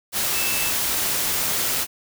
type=tone in noise; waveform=sine; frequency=2637 Hz; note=E7; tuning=in tune; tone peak=-28 dBFS; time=0.32-0.73 s; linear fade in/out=50 ms; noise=white; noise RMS=-23 dBFS; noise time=0.12-1.87 s; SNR=-8 dB; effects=none